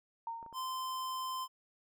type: tone with exponential decay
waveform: sine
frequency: 919 Hz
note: A#5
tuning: 25 cents flat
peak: -35 dBFS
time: 0.27-0.87 s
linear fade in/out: 2 ms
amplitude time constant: 130 ms
type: clicks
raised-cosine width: 1 ms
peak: -40 dBFS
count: 3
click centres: 0.428 / 0.463 / 0.527 s
type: tone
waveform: square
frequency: 1035 Hz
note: C6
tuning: 19 cents flat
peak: -37 dBFS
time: 0.53-1.48 s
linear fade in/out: 50 ms
effects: none